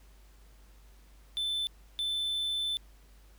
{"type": "tone bursts at uneven times", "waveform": "triangle", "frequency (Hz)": 3526, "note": "A7", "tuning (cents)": 3, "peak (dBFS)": -28, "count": 2, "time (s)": [[1.37, 1.67], [1.99, 2.77]], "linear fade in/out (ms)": 0, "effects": ["added 50 Hz sine -54 dBFS peak until 3.38 s", "pink hiss -64 dBFS RMS until 3.38 s"]}